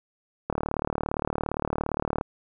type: click train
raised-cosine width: 1 ms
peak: -12 dBFS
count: 65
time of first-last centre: 0.5-2.211 s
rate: 37.4 Hz
effects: none